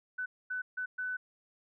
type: tone bursts at uneven times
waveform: sine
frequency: 1500 Hz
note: F#6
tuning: 23 cents sharp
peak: -33 dBFS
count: 4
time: 0.18-0.26 / 0.5-0.62 / 0.77-0.86 / 0.98-1.17 s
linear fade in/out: 10 ms
effects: none